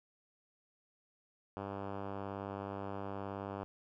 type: tone with low-pass filter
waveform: 5% pulse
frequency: 99 Hz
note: G2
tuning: 18 cents sharp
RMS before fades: -42 dBFS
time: 1.57-3.64 s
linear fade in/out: 0 ms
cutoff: 1300 Hz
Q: 0.66
effects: none